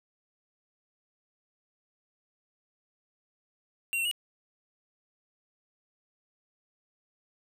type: tone with pitch steps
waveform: square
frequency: 2753 / 2713 / 2891 Hz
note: F7 / E7 / F#7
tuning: -25 / +49 / -41 cents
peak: -28 dBFS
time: 3.93-4.113 s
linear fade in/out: 0 ms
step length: 61 ms
effects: none